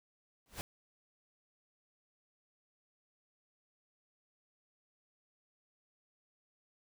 pink noise with exponential growth, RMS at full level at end -37 dBFS, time 0.46-0.61 s, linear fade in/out 0 ms, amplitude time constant 31 ms, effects none

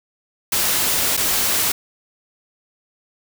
white noise with dropouts, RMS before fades -19 dBFS, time 0.52-1.72 s, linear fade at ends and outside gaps 5 ms, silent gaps 1.168-1.174 s, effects none

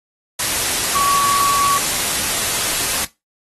sine tone in noise, 1130 Hz, C#6, 33 cents sharp, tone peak -15 dBFS, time 0.95-1.78 s, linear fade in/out 5 ms, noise white, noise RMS -19 dBFS, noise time 0.39-3.05 s, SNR +1 dB, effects noise-tail reverb RT60 0.2 s tail -17 dB re dry + AAC 32 kbps

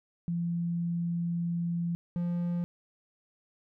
sine / triangle tone pair in turn, 170.9 / 173.79 Hz, F3 / F3, -37 / -8 cents, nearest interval unison, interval 29 cents, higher second, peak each -28 / -26 dBFS, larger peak second, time 0.28-1.95 / 2.16-2.64 s, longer first, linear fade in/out 0 ms, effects none

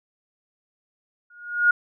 sine tone with exponential growth, 1435 Hz, F6, 47 cents sharp, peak -11 dBFS, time 1.3-1.71 s, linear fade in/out 5 ms, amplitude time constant 89 ms, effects none

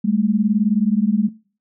sine beating tone pair, 200.8 / 219.8 Hz, G3 / A3, +42 / -2 cents, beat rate 19 Hz, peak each -18 dBFS, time 0.04-1.29 s, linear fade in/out 10 ms, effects noise-tail reverb RT60 0.4 s tail -21 dB re dry

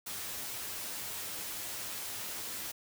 white noise with comb filter, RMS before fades -40 dBFS, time 0.06-2.72 s, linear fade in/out 10 ms, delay 9.7 ms, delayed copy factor +0.5, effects none

